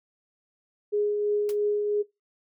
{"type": "tone with tremolo", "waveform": "sine", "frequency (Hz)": 415.3, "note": "G#4", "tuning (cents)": 0, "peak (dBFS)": -21, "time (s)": [0.92, 2.03], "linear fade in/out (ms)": 20, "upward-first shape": "triangle", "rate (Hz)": 3, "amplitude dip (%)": 35}
{"type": "noise with exponential decay", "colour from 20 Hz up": "white", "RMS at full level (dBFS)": -37, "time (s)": [1.49, 1.57], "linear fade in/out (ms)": 1, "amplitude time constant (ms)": 16}
{"effects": ["noise-tail reverb RT60 0.2 s tail -21 dB re dry"]}